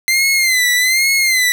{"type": "tone with vibrato", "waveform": "sawtooth", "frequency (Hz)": 2066, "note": "C7", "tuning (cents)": -22, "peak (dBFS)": -8, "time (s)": [0.08, 1.52], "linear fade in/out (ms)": 0, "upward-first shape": "sine", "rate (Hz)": 1.2, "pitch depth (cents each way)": 90, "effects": []}